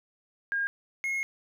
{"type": "tone pair in turn", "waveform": ["sine", "triangle"], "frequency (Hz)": [1619, 2161], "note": ["G#6", "C#7"], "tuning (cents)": [-45, -45], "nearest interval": "perfect fourth", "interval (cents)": 500, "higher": "second", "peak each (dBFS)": -26, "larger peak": "neither", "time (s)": [[0.52, 0.67], [1.04, 1.23]], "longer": "second", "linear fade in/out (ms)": 0, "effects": []}